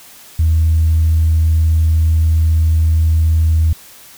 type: tone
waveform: sine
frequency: 80.3 Hz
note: E2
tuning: 45 cents flat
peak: -8 dBFS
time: 0.39-3.73 s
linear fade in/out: 5 ms
effects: tanh soft clip ceiling -5 dBFS + white hiss -40 dBFS RMS until 4.17 s